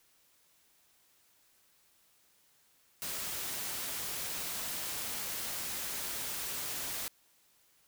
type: noise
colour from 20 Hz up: white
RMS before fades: -38 dBFS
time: 3.02-7.08 s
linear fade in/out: 0 ms
effects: white hiss -68 dBFS RMS until 7.87 s